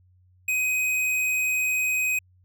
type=tone with hard clipping; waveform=sine; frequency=2513 Hz; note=D#7; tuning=17 cents sharp; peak=-23 dBFS; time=0.48-2.19 s; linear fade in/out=5 ms; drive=16 dB; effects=added 91 Hz sine -56 dBFS peak until 2.44 s